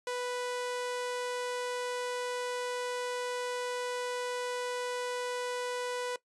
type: tone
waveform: sawtooth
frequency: 493.9 Hz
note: B4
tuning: in tune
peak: -29 dBFS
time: 0.07-6.16 s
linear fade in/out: 2 ms
effects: noise-tail reverb RT60 0.1 s tail -19 dB re dry + resampled to 24000 Hz